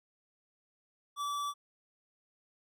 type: tone with hard clipping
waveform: sine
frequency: 1155 Hz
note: D6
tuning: 29 cents flat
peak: -35 dBFS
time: 1.16-1.54 s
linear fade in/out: 50 ms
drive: 16 dB
effects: none